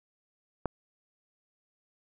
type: click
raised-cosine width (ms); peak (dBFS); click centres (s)
1; -15; 0.657
effects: none